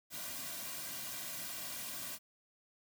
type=noise with comb filter; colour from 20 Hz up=white; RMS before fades=-43 dBFS; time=0.1-2.19 s; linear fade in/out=50 ms; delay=2.3 ms; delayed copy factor=-0.8; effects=none